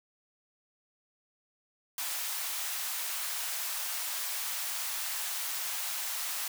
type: high-pass noise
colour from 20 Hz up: white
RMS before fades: -35 dBFS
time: 1.98-6.48 s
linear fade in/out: 2 ms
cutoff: 700 Hz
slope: 24 dB/octave
effects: none